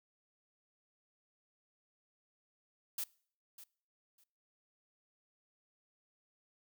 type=noise with echo; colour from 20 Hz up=blue; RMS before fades=-38 dBFS; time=2.98-3.04 s; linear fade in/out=5 ms; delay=600 ms; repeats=2; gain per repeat=-15 dB; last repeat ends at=4.24 s; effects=noise-tail reverb RT60 0.5 s tail -23 dB re dry